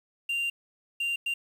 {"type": "tone bursts at uneven times", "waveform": "triangle", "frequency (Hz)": 2780, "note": "F7", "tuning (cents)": -9, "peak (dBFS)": -25, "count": 3, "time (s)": [[0.29, 0.5], [1, 1.16], [1.26, 1.34]], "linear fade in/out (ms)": 5, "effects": ["9-bit"]}